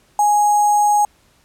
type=tone with sample-and-hold; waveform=sine; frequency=830.6 Hz; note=G#5; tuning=in tune; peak=-11 dBFS; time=0.19-1.05 s; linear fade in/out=2 ms; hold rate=7350 Hz; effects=pink hiss -56 dBFS RMS until 1.44 s + low-pass 12000 Hz 12 dB/octave